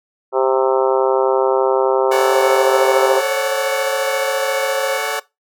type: harmonic tone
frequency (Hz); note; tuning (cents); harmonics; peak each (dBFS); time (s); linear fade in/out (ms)
131.6; C3; +10; 3 / 4 / 5 / 6 / 7 / 8 / 9 / 10; -17 / -18 / -22 / -23 / -22 / -28 / -30 / -27; 0.32-3.22; 50
type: chord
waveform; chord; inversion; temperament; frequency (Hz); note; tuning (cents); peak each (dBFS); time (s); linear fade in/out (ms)
15% pulse; D major seventh; second; equal with one note detuned; 440 / 554.4 / 574.2 / 740; A4 / C#5 / D5 / F#5; 0 / 0 / -39 / 0; -17 / -20 / -19 / -18; 2.11-5.2; 10
type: tone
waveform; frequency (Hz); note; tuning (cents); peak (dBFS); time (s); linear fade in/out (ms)
sine; 540; C#5; -45; -18; 2.32-4.98; 10
effects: noise-tail reverb RT60 0.2 s tail -20 dB re dry